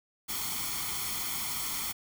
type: noise with comb filter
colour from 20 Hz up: white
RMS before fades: -34 dBFS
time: 0.28-1.93 s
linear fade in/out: 20 ms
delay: 0.91 ms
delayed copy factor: +0.7
effects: none